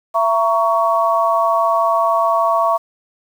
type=chord; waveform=sine; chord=A# diminished; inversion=second; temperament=just; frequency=671.3 / 932.3 / 1118.8 Hz; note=E5 / A#5 / C#6; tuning=+31 / 0 / +16 cents; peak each=-16 / -20 / -16 dBFS; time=0.14-2.78 s; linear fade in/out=20 ms; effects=7-bit